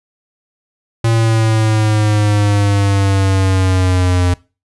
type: exponential sweep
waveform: square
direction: down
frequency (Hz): 114.9 to 88.8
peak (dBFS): -11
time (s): 1.04-4.34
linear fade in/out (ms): 5
effects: noise-tail reverb RT60 0.3 s tail -22 dB re dry + resampled to 24000 Hz